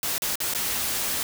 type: noise with dropouts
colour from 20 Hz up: white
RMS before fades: -27 dBFS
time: 0.03-1.23 s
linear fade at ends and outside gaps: 1 ms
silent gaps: 0.181-0.22 / 0.356-0.403 / 0.537-0.548 s
effects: none